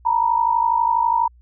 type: tone pair together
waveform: sine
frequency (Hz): 915 / 967.2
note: A#5 / B5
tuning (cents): -32 / -36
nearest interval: minor second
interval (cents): 96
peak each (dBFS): -18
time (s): 0.05-1.28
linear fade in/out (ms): 10
effects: added 60 Hz sine -47 dBFS peak until 1.41 s